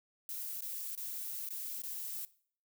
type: noise with dropouts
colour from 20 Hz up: violet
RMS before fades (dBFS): -41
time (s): 0.29-2.25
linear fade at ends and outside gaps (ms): 0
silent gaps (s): 0.607-0.622 / 0.951-0.976 / 1.488-1.506 / 1.819-1.836
effects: noise-tail reverb RT60 0.5 s tail -19 dB re dry